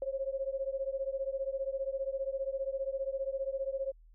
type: beating tone pair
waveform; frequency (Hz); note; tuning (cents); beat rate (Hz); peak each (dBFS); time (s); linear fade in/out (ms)
sine; 534 / 549; C5 / C#5; +35 / -17; 15; -35 / -36; 0.02-3.92; 2
effects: added 40 Hz sine -55 dBFS peak until 4.14 s